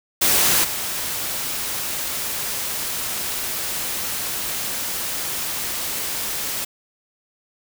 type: noise with level steps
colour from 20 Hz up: white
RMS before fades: -17 / -26 dBFS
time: 0.21-6.65 s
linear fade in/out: 10 ms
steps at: 0.63 s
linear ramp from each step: 20 ms
effects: none